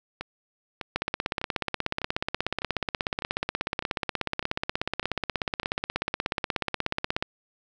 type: two click trains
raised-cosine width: 0.3 ms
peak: -17 / -10 dBFS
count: 10 / 105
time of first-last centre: 0.21-5.632 / 0.96-7.225 s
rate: 1.66 / 16.6 Hz
effects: none